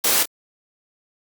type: noise with echo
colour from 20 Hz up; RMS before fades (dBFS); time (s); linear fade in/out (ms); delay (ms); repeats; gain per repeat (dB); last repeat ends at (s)
white; -18; 0.04-0.23; 5; 27; 1; -9; 0.257
effects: high-pass 200 Hz 12 dB/octave + Opus 48 kbps